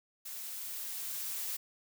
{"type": "noise with level ramp", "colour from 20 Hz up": "blue", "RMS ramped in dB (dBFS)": [-43, -37], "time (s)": [0.25, 1.57], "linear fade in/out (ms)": 10, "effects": []}